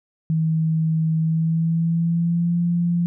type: tone with pitch glide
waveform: sine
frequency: 160 to 172.48 Hz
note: D#3 to F3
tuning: +49 to -21 cents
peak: -17 dBFS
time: 0.3-3.06 s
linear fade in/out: 0 ms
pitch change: +130 cents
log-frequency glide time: 1.18-2.58 s
effects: none